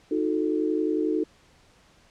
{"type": "chord", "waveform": "sine", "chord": "D# diminished", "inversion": "none", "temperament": "equal with one note detuned", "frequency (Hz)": [311.1, 362.2, 440], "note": ["D#4", "F#4", "A4"], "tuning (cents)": [0, -37, 0], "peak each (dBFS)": [-25, -28, -28], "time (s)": [0.11, 1.24], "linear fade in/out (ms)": 5, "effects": ["pink hiss -58 dBFS RMS until 2.1 s", "low-pass 7000 Hz 12 dB/octave"]}